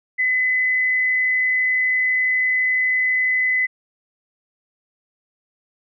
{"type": "tone with frequency modulation", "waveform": "sine", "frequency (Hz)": 2017, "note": "B6", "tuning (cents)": 36, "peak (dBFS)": -16, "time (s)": [0.18, 3.67], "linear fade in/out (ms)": 20, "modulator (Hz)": 126, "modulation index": 0.2, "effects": []}